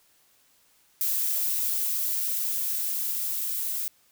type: noise with level ramp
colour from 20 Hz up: violet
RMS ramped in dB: -26 to -30 dBFS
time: 1.01-3.88 s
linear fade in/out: 0 ms
effects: white hiss -63 dBFS RMS until 4.11 s